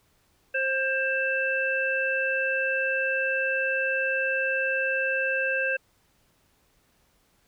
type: harmonic tone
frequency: 530 Hz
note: C5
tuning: 22 cents sharp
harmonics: 1 / 3 / 5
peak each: -29 / -26 / -29 dBFS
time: 0.54-5.77 s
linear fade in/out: 10 ms
effects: pink hiss -66 dBFS RMS until 7.47 s